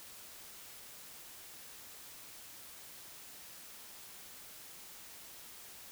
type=silence; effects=white hiss -52 dBFS RMS until 5.91 s